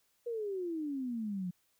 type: exponential sweep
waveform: sine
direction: down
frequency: 485.1 to 174.1 Hz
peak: -34 dBFS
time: 0.26-1.51 s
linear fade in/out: 10 ms
effects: white hiss -74 dBFS RMS until 1.79 s